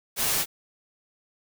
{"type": "noise with comb filter", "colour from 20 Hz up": "white", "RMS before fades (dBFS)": -25, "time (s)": [0.16, 0.46], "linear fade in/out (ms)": 50, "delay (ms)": 10, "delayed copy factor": -0.65, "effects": []}